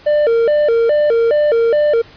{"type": "tone with vibrato", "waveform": "triangle", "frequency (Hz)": 524, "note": "C5", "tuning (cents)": 2, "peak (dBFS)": -8, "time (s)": [0.06, 2.02], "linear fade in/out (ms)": 10, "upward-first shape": "square", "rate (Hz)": 2.4, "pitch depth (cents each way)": 220, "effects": ["pink hiss -42 dBFS RMS until 2.16 s", "resampled to 11025 Hz"]}